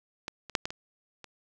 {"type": "clicks", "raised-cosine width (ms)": 0.2, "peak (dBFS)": [-17, -26, -6, -14, -21, -27], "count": 6, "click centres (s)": [0.281, 0.497, 0.552, 0.655, 0.705, 1.243], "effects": []}